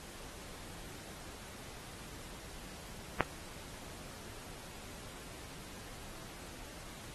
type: click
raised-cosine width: 0.5 ms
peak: -11 dBFS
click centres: 3.207 s
effects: pink hiss -50 dBFS RMS until 7.14 s + AAC 32 kbps